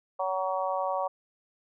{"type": "harmonic tone", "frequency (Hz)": 187.9, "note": "F#3", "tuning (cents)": 27, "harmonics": [3, 4, 5, 6], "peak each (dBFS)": [-31, -32, -33, -34], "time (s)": [0.19, 1.08], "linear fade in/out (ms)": 10, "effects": []}